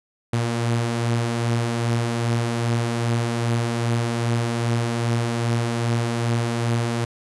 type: beating tone pair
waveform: sawtooth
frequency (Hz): 115.3 / 117.8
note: A#2 / A#2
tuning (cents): -19 / +19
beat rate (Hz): 2.5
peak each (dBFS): -25 / -17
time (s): 0.33-7.05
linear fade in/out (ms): 5
effects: resampled to 24000 Hz